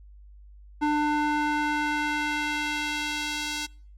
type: tone with band-pass filter sweep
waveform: square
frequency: 298.5 Hz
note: D4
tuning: 28 cents sharp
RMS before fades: -27 dBFS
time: 0.81-3.67 s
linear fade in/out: 20 ms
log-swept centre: 770 to 4600 Hz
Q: 0.97
effects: noise-tail reverb RT60 0.5 s tail -26 dB re dry + added 50 Hz sine -46 dBFS peak until 3.97 s